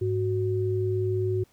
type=tone pair together; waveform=sine; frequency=103.83 / 370 Hz; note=G#2 / F#4; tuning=0 / 0 cents; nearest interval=octave + minor seventh; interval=2200 cents; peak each=-26 dBFS; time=0.01-1.44 s; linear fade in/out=10 ms; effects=pink hiss -63 dBFS RMS until 1.52 s